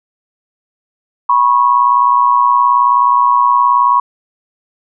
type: tone pair together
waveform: sine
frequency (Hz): 978 / 1097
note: B5 / C#6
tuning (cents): -17 / -18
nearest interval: major second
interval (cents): 199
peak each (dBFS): -10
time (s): 1.29-4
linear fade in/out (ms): 5
effects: none